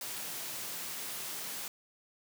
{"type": "high-pass noise", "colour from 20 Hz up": "white", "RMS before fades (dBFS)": -40, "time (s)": [0.01, 1.68], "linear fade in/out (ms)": 2, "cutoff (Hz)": 110, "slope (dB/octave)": 96, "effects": []}